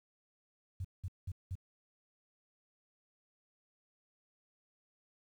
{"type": "tone bursts", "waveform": "sine", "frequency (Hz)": 92.2, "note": "F#2", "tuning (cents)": -6, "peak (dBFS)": -36, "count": 4, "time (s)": [0.8, 1.554], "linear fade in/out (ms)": 5, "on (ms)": 46, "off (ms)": 190, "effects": ["11-bit"]}